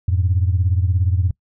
sine beating tone pair, 87.5 / 104.5 Hz, F2 / G#2, +4 / +11 cents, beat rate 17 Hz, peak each -15 / -19 dBFS, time 0.08-1.31 s, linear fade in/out 5 ms, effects noise-tail reverb RT60 0.1 s tail -25 dB re dry + tanh soft clip ceiling -7 dBFS

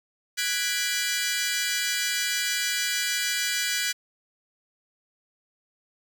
15% pulse chord, G# half-diminished seventh, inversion third, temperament equal with one note detuned, 1480 / 1661.2 / 1975.5 / 2368 Hz, F#6 / G#6 / B6 / D7, 0 / 0 / 0 / +14 cents, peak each -24 dBFS, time 0.37-3.93 s, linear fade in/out 20 ms, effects 9-bit

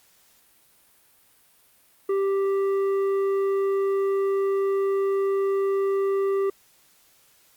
sine tone with tanh clipping, 392 Hz, G4, in tune, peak -22 dBFS, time 2.09-6.5 s, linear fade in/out 5 ms, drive 8 dB, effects white hiss -59 dBFS RMS until 7.56 s + Opus 48 kbps

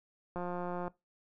click train, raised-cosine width 1 ms, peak -25 dBFS, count 93, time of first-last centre 0.36-0.88 s, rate 177 Hz, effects noise-tail reverb RT60 0.2 s tail -20 dB re dry

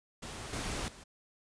pink noise with level steps, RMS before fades -43 / -37 / -52 dBFS, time 0.22-1.04 s, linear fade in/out 10 ms, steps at 0.53 / 0.88 s, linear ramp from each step 2 ms, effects resampled to 22050 Hz

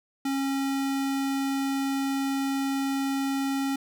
square tone, 272.9 Hz, C#4, 27 cents flat, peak -26 dBFS, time 0.25-3.76 s, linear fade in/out 5 ms, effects none

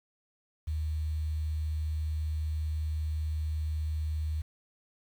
sine tone with quantisation, 77.4 Hz, D#2, 9 cents flat, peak -29 dBFS, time 0.67-4.42 s, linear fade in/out 10 ms, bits 9, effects none

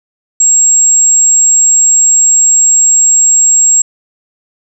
sine tone, 7580 Hz, A#8, 28 cents sharp, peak -4 dBFS, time 0.4-3.82 s, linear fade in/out 5 ms, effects none

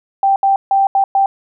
sine tone bursts at uneven times, 784 Hz, G5, in tune, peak -9 dBFS, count 5, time 0.23-0.36 / 0.43-0.56 / 0.71-0.87 / 0.95-1.04 / 1.15-1.26 s, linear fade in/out 2 ms, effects none

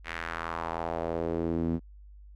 sawtooth tone with band-pass filter sweep, 83.1 Hz, E2, 15 cents sharp, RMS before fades -32 dBFS, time 0.04-1.8 s, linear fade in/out 50 ms, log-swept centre 2100 to 230 Hz, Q 2.1, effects added 50 Hz sine -47 dBFS peak until 2.35 s

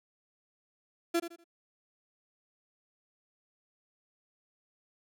35% pulse tone with echo, 339.2 Hz, E4, 50 cents sharp, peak -24 dBFS, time 1.14-1.2 s, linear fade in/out 10 ms, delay 81 ms, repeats 3, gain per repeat -11 dB, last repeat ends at 1.443 s, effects none

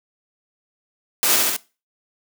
white noise with echo, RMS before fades -18 dBFS, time 1.23-1.36 s, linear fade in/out 0 ms, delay 68 ms, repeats 3, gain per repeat -2 dB, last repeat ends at 1.564 s, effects noise-tail reverb RT60 0.3 s tail -20 dB re dry + high-pass 200 Hz 12 dB/octave

